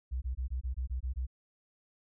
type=tone bursts; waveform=sine; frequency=63.3 Hz; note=B1; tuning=43 cents sharp; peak=-31 dBFS; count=9; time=0.11-1.268 s; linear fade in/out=20 ms; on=110 ms; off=21 ms; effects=none